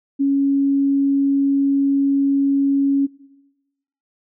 sine tone, 277.2 Hz, C#4, in tune, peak -14 dBFS, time 0.19-3.07 s, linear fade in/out 20 ms, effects noise-tail reverb RT60 1.0 s tail -20 dB re dry

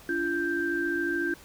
sine tone cluster, 288.8 / 342.8 / 1572 Hz, D4 / F4 / G6, -29 / -32 / +4 cents, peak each -33 / -29 / -29 dBFS, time 0.09-1.34 s, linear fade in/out 2 ms, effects pink hiss -51 dBFS RMS until 1.44 s

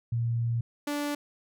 sine / sawtooth tone pair in turn, 117 / 291.2 Hz, A#2 / D4, +7 / -15 cents, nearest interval octave + major third, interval 1578 cents, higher second, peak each -25 dBFS, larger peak neither, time 0.12-0.61 / 0.87-1.15 s, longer first, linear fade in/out 5 ms, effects none

